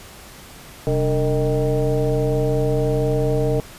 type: tone with frequency modulation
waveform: sine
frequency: 293.8 Hz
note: D4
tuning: 1 cent sharp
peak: -16 dBFS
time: 0.87-3.6 s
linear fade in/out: 0 ms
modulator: 163 Hz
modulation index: 1.9
effects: pink hiss -41 dBFS RMS until 3.78 s + resampled to 32000 Hz